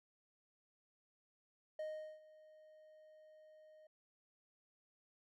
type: tone with ADSR envelope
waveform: triangle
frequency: 620 Hz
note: D#5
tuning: 6 cents flat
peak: -38 dBFS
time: 1.79-3.87 s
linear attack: 4 ms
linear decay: 400 ms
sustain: -20 dB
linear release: 4 ms
effects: none